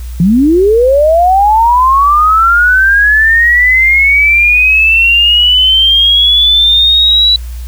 sine linear sweep, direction up, 160.1 to 3951 Hz, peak -4 dBFS, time 0.2-7.36 s, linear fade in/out 2 ms, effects added 60 Hz sine -19 dBFS peak until 7.67 s + white hiss -38 dBFS RMS until 7.67 s

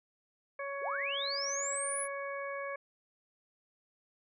harmonic tone, 558 Hz, C#5, 11 cents sharp, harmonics 1 / 2 / 3 / 4, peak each -39 / -42 / -44 / -45 dBFS, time 0.59-2.76 s, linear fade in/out 5 ms
sine linear sweep, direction up, 320.7 to 10670 Hz, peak -34 dBFS, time 0.81-2.08 s, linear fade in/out 50 ms
effects none

